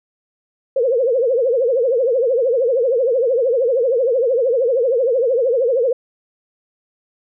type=tone with vibrato; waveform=sine; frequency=497.9 Hz; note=B4; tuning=14 cents sharp; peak=-13 dBFS; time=0.76-5.93 s; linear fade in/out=5 ms; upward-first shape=triangle; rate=13 Hz; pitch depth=210 cents each way; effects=none